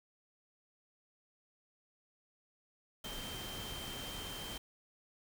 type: tone in noise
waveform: sine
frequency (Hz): 3136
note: G7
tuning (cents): 0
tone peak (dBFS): -46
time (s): 3.04-4.58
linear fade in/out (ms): 5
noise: pink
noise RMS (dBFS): -45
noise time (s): 3.04-4.58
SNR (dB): -4
effects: none